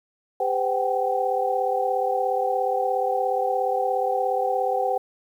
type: tone cluster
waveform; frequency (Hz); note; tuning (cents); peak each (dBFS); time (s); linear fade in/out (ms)
sine; 401.6 / 509 / 759 / 796; G4 / C5 / F#5 / G5; +42 / -48 / +44 / +26; -30 / -25 / -24 / -29; 0.4-4.98; 5
effects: 9-bit